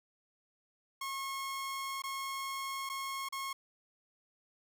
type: tone with dropouts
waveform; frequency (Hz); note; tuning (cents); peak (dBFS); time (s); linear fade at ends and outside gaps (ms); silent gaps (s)
sawtooth; 1086; C#6; -36; -33; 1.01-3.53; 5; 2.021-2.037 / 2.892-2.897 / 3.288-3.324
effects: none